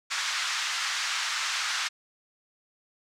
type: band-pass noise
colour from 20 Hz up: pink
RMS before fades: -30 dBFS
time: 0.1-1.89 s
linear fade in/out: 20 ms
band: 1200 to 6800 Hz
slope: 24 dB/octave
effects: none